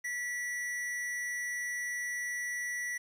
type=tone with amplitude modulation; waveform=square; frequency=1950 Hz; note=B6; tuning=23 cents flat; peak=-33 dBFS; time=0.04-2.98 s; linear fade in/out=10 ms; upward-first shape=sine; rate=223 Hz; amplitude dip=30%; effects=low-pass 12000 Hz 12 dB/octave + 10-bit